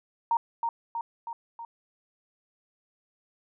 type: tone with echo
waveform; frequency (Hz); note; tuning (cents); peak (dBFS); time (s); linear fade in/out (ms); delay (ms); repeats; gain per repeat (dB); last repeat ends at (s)
sine; 928; A#5; -8; -21; 0.31-0.37; 2; 320; 4; -4; 1.65
effects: none